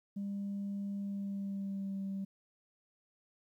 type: tone with pitch glide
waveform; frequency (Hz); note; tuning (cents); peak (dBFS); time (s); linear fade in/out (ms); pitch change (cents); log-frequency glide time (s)
sine; 200 to 194.76; G3 to G3; +35 to -11; -34; 0.16-2.25; 10; -46; 1-1.99
effects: tanh soft clip ceiling -33 dBFS + 12-bit